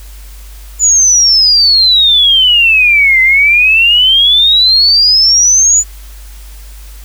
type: exponential two-way sweep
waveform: sine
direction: down then up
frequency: 7040 to 2046 to 7040 Hz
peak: -4 dBFS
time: 0.79-5.84 s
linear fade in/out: 50 ms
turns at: 3.21 s
effects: added 50 Hz sine -28 dBFS peak until 7.04 s + white hiss -39 dBFS RMS until 7.04 s